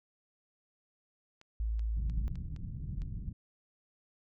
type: clicks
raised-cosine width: 0.2 ms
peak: -38 dBFS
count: 6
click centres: 1.414 / 1.794 / 2.098 / 2.356 / 2.563 / 3.019 s
type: tone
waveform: sine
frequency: 55 Hz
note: A1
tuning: in tune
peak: -30 dBFS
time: 1.6-2.28 s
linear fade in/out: 0 ms
type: low-pass noise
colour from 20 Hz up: pink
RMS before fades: -39 dBFS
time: 1.96-3.33 s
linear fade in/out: 10 ms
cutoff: 180 Hz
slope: 24 dB/octave
effects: none